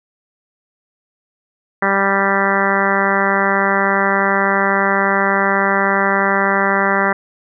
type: harmonic tone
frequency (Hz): 196.5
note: G3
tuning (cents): +4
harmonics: 1 / 2 / 3 / 4 / 5 / 6 / 7 / 8 / 9 / 10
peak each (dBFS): -22 / -22 / -22 / -22 / -22 / -22 / -22 / -22 / -22 / -22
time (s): 1.82-7.13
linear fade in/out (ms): 5
effects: none